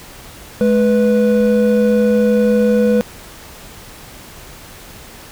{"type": "tone pair together", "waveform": "triangle", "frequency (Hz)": [213, 492.2], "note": ["G#3", "B4"], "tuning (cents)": [44, -6], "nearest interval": "octave + minor third", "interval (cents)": 1450, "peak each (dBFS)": -11, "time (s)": [0.61, 3.01], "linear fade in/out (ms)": 0, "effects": ["pink hiss -37 dBFS RMS until 5.31 s"]}